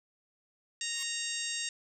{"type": "harmonic tone", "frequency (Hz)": 930, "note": "A#5", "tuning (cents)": -4, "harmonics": [2, 3, 4, 5, 6, 7, 8, 9], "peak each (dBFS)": [-42, -40, -40, -43, -42, -43, -40, -44], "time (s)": [0.81, 1.69], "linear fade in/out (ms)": 2}
{"type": "tone with exponential growth", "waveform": "5% pulse", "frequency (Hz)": 1085, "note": "C#6", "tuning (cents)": -37, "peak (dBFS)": -30, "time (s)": [0.86, 1.03], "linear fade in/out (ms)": 1, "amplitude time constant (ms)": 36}
{"effects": []}